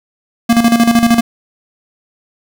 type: tone with tremolo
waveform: square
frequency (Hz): 233.1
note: A#3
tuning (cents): 0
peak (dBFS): -6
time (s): 0.49-1.21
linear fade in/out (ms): 10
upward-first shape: square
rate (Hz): 13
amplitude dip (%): 65
effects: 8-bit